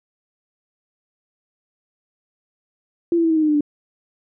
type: tone with pitch steps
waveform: sine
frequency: 340.8 / 333.6 / 326.5 / 319.6 / 312.9 / 306.3 / 299.8 / 293.4 Hz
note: F4 / E4 / E4 / D#4 / D#4 / D#4 / D4 / D4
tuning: -42 / +21 / -17 / +47 / +10 / -27 / +36 / -2 cents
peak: -14 dBFS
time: 3.12-3.608 s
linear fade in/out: 2 ms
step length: 61 ms
effects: none